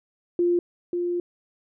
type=tone pair in turn; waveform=sine; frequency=349.2 / 350.5 Hz; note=F4 / F4; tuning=0 / +6 cents; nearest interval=unison; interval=6 cents; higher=second; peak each=-18 / -23 dBFS; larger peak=first; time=0.39-0.59 / 0.93-1.2 s; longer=second; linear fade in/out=2 ms; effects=none